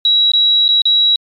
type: tone with dropouts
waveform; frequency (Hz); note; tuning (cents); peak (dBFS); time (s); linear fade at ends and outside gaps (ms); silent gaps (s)
sine; 3880; B7; -31; -8; 0.05-1.16; 2; 0.318-0.335 / 0.681-0.688 / 0.819-0.854
effects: MP3 96 kbps